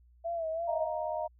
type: tone with vibrato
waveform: sine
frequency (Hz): 660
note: E5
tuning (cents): +2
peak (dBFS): -31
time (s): 0.24-0.88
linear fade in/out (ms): 20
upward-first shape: sine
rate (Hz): 3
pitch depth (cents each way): 64
type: chord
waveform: sine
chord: Eb suspended second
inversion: none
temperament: just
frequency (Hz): 622.3 / 700 / 933.4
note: Eb5 / F5 / Bb5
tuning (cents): 0 / +4 / +2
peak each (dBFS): -34 / -36 / -38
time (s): 0.67-1.28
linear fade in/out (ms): 20
effects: added 60 Hz sine -58 dBFS peak until 1.39 s